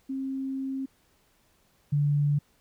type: tone pair in turn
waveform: sine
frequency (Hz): 267.5 / 145.27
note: C4 / D3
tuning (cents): +38 / -19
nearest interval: major seventh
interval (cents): 1057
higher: first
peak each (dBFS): -29 / -21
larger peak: second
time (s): 0.09-0.86 / 1.92-2.39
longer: first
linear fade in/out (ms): 10
effects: pink hiss -66 dBFS RMS until 2.6 s